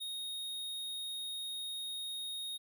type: tone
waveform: square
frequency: 3729 Hz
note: A#7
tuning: in tune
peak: -39 dBFS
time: 0-2.58 s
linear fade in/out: 20 ms
effects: none